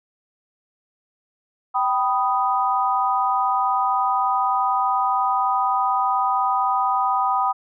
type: chord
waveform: sine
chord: G augmented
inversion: none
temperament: equal with one note detuned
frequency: 776.3 / 987.8 / 1244.5 Hz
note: G5 / B5 / D#6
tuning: -17 / 0 / 0 cents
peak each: -22 dBFS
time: 1.74-7.53 s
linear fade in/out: 20 ms
effects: none